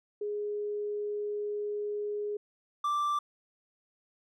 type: tone pair in turn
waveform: sine / triangle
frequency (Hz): 415.3 / 1174.6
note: G#4 / D6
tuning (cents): 0 / 0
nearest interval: octave + tritone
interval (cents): 1800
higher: second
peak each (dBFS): -31 / -25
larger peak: second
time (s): 0.21-2.37 / 2.84-3.19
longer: first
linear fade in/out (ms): 5
effects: none